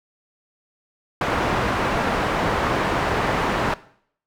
white low-pass noise, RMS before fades -22 dBFS, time 1.21-3.74 s, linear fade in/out 2 ms, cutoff 1200 Hz, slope 12 dB/octave, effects noise-tail reverb RT60 0.6 s tail -18 dB re dry

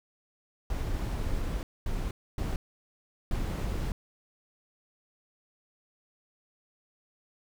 brown noise bursts at uneven times, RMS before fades -31 dBFS, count 4, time 0.7-1.63 / 1.86-2.11 / 2.38-2.56 / 3.31-3.92 s, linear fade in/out 2 ms, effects none

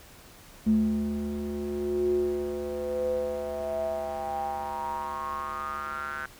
square tone with band-pass filter sweep, 72.3 Hz, D2, 27 cents flat, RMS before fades -30 dBFS, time 0.66-6.26 s, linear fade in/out 5 ms, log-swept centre 220 to 1500 Hz, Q 9.4, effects pink hiss -51 dBFS RMS until 6.39 s

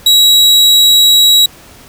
40% pulse tone, 3870 Hz, B7, 36 cents flat, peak -3 dBFS, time 0.06-1.46 s, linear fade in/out 5 ms, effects pink hiss -38 dBFS RMS until 1.88 s

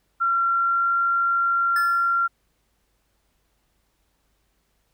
sine tone with pitch glide, 1368 to 1376.7 Hz, F6 to F6, -36 to -25 cents, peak -18 dBFS, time 0.2-2.28 s, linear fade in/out 20 ms, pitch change +11 cents, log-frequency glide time 0.48-0.93 s
square tone with exponential decay, 1732 Hz, A6, 28 cents flat, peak -25 dBFS, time 1.76-2.27 s, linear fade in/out 2 ms, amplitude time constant 110 ms
effects added 50 Hz sine -70 dBFS peak until 4.93 s + pink hiss -70 dBFS RMS until 4.93 s

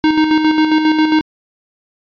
square tone with tremolo, 311.1 Hz, D#4, in tune, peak -9 dBFS, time 0.04-1.21 s, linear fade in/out 0 ms, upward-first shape square, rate 7.4 Hz, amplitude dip 45%, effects resampled to 11025 Hz

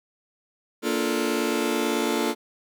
sawtooth chord, Bb major seventh, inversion none, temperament just, 233.1 / 291.4 / 349.6 / 437 Hz, Bb3 / D4 / F4 / A4, 0 / -13 / +2 / -12 cents, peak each -24 dBFS, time 0.82-2.35 s, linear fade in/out 50 ms, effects none

